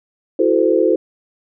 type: chord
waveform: sine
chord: F# half-diminished seventh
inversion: third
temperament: equal with one note detuned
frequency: 329.6 / 370 / 440 / 515.2 Hz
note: E4 / F#4 / A4 / C5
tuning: 0 / 0 / 0 / -27 cents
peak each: -17 dBFS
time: 0.39-0.96 s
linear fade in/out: 5 ms
effects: none